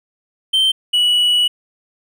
triangle tone pair in turn, 3119 / 2939 Hz, G7 / F#7, -9 / -12 cents, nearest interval minor second, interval 103 cents, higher first, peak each -10 dBFS, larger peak neither, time 0.53-0.72 / 0.93-1.48 s, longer second, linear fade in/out 10 ms, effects none

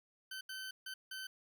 20% pulse tone bursts at uneven times, 1532 Hz, G6, 40 cents flat, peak -38 dBFS, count 4, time 0.31-0.41 / 0.49-0.71 / 0.86-0.94 / 1.11-1.27 s, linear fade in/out 5 ms, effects none

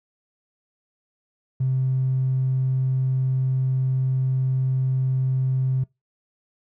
triangle tone, 130.81 Hz, C3, in tune, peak -15 dBFS, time 1.6-5.84 s, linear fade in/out 10 ms, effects noise-tail reverb RT60 0.2 s tail -26 dB re dry + tanh soft clip ceiling -17 dBFS

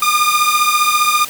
sawtooth beating tone pair, 1205 / 1220 Hz, D6 / D#6, +44 / -34 cents, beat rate 15 Hz, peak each -11 dBFS, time 0.02-1.25 s, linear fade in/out 5 ms, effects white hiss -30 dBFS RMS until 1.29 s

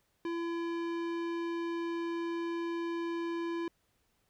sine tone with tanh clipping, 337.6 Hz, E4, 41 cents sharp, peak -35 dBFS, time 0.25-3.68 s, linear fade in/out 2 ms, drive 18 dB, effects pink hiss -75 dBFS RMS until 4.29 s

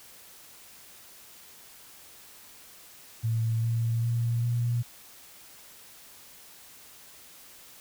sine tone with pitch steps, 113.3 / 115.35 / 117.43 / 119.55 Hz, A#2 / A#2 / A#2 / A#2, -49 / -18 / +13 / +44 cents, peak -24 dBFS, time 3.23-4.83 s, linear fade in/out 20 ms, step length 400 ms, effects white hiss -51 dBFS RMS until 7.8 s

